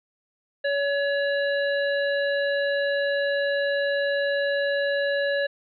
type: harmonic tone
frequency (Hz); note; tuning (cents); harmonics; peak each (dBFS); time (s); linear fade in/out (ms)
565; C#5; +33; 1 / 3 / 5 / 7; -23 / -27 / -39 / -36; 0.64-5.47; 10
effects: none